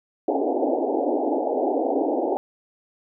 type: band-pass noise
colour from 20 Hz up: pink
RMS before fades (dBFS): -23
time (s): 0.28-2.37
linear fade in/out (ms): 0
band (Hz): 260 to 840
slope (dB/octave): 96
effects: none